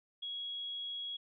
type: tone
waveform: sine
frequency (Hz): 3322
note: G#7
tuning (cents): 0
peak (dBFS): -38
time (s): 0.22-1.17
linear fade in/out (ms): 10
effects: none